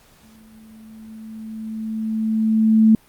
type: tone with exponential growth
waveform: sine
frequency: 220 Hz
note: A3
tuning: in tune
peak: -8 dBFS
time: 0.23-2.95 s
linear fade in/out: 2 ms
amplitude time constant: 590 ms
effects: pink hiss -53 dBFS RMS until 3.08 s + Opus 48 kbps